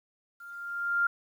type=tone with level ramp; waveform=sine; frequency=1396.9 Hz; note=F6; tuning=in tune; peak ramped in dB=-44 to -21 dBFS; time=0.4-1.07 s; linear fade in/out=5 ms; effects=10-bit